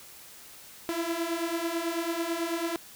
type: beating tone pair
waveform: sawtooth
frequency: 329.6 / 338.7 Hz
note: E4 / E4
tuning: 0 / +47 cents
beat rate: 9.1 Hz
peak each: -29 / -27 dBFS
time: 0.89-2.76 s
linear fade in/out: 0 ms
effects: white hiss -49 dBFS RMS until 2.95 s